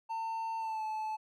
triangle tone with pitch glide, 900 to 868.8 Hz, A5 to A5, +39 to -22 cents, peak -32 dBFS, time 0.09-1.17 s, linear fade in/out 20 ms, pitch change -61 cents, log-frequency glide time 0.59-0.83 s, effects none

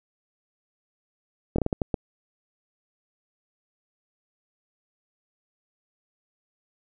slowing click train, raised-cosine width 2 ms, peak -10 dBFS, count 7, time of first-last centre 1.56-1.942 s, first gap 24 ms, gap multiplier 1.39, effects none

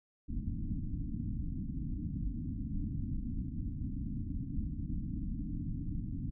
pink low-pass noise, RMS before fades -37 dBFS, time 0.28-6.31 s, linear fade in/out 20 ms, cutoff 300 Hz, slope 96 dB/octave, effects none

